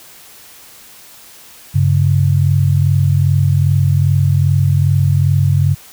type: tone pair together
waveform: sine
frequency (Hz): 97 / 139.5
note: G2 / C#3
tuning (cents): -18 / +11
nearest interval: tritone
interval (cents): 629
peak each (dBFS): -12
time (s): 1.74-5.75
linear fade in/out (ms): 20
effects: white hiss -40 dBFS RMS until 5.92 s